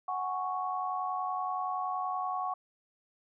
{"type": "chord", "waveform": "sine", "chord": "F# suspended second", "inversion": "none", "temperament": "equal", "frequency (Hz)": [740, 830.6, 1108.7], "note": ["F#5", "G#5", "C#6"], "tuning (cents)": [0, 0, 0], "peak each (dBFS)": [-34, -40, -34], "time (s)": [0.08, 2.54], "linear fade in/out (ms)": 5, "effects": []}